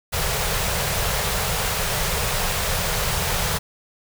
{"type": "band-stop noise", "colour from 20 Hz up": "pink", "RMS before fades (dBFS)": -23, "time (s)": [0.12, 3.59], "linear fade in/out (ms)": 20, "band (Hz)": [190, 410], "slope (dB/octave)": 48, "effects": []}